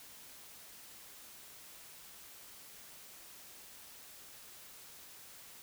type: silence
effects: white hiss -54 dBFS RMS until 5.62 s